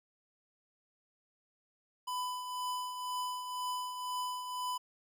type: tone with tremolo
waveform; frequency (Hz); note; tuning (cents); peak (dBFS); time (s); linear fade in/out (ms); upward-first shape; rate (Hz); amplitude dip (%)
square; 999; B5; +20; -34; 2.07-4.78; 10; triangle; 2; 55
effects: none